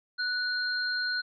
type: tone pair together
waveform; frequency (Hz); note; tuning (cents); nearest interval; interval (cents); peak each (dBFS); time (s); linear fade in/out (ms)
sine; 1480 / 4190; F#6 / C8; 0 / +2; octave + tritone; 1802; -29 / -32; 0.18-1.22; 20
effects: none